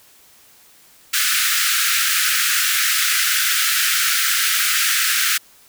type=high-pass noise; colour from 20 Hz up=pink; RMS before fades=-18 dBFS; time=1.13-5.38 s; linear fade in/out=10 ms; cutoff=1300 Hz; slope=96 dB/octave; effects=white hiss -50 dBFS RMS until 5.68 s